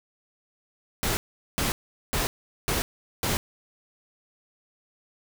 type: noise bursts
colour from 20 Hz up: pink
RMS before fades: -26 dBFS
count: 5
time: 1.03-3.37 s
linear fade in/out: 0 ms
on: 140 ms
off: 410 ms
effects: none